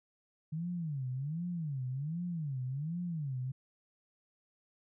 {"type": "tone with vibrato", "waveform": "sine", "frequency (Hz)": 150, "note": "D3", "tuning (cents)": 37, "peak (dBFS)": -34, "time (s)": [0.52, 3.52], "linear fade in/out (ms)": 10, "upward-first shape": "sine", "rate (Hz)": 1.3, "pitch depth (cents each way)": 290, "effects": []}